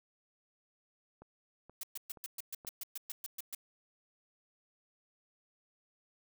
click train, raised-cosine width 1 ms, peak -39 dBFS, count 4, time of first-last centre 1.22-2.649 s, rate 2.1 Hz
blue noise bursts, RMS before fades -41 dBFS, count 13, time 1.81-3.549 s, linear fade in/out 2 ms, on 23 ms, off 120 ms
effects none

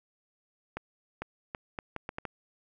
accelerating click train, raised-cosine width 0.5 ms, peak -20 dBFS, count 8, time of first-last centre 0.77-2.253 s, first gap 450 ms, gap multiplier 0.73, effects none

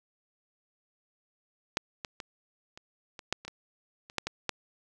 clicks, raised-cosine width 0.2 ms, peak -9 / -18 / -21 / -28 / -25 / -10 / -26 / -23 / -30 / -11 / -15 / -11 dBFS, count 12, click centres 1.771 / 2.048 / 2.202 / 2.775 / 3.192 / 3.326 / 3.45 / 3.48 / 4.099 / 4.183 / 4.27 / 4.493 s, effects none

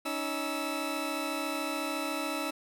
20% pulse tone cluster, 281.2 / 315.1 / 1318 Hz, C#4 / D#4 / E6, +25 / +22 / -1 cents, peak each -31 dBFS, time 0.05-2.51 s, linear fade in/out 10 ms, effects none

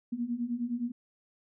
sine beating tone pair, 233.1 / 242.8 Hz, A#3 / B3, 0 / -29 cents, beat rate 9.7 Hz, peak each -35 / -32 dBFS, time 0.12-0.92 s, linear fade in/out 10 ms, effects none

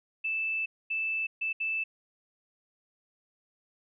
sine tone bursts at uneven times, 2637 Hz, E7, in tune, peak -28 dBFS, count 4, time 0.24-0.66 / 0.9-1.27 / 1.41-1.53 / 1.6-1.84 s, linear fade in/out 10 ms, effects none

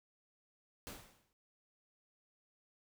pink noise with exponential decay, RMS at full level -45 dBFS, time 0.87-1.33 s, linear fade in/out 0 ms, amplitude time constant 100 ms, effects none

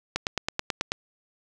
click train, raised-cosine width 0.2 ms, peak -8 dBFS, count 8, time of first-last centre 0.16-0.919 s, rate 9.22 Hz, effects none

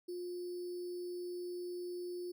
sine tone with sample-and-hold, 355.2 Hz, F4, 29 cents sharp, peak -39 dBFS, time 0.08-2.32 s, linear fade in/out 10 ms, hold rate 4900 Hz, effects none

